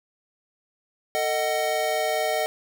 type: chord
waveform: square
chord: D# diminished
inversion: second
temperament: just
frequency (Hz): 448 / 622.3 / 746.7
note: A4 / D#5 / F#5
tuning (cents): +31 / 0 / +16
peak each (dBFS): -31 / -26 / -28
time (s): 1.15-2.46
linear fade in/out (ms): 0
effects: none